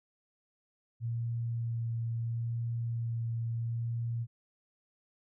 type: tone with vibrato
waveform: sine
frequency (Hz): 116.2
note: A#2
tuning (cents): -5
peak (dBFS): -31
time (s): 1-4.27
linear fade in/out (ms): 50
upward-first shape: sine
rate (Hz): 0.74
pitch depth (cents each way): 12
effects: none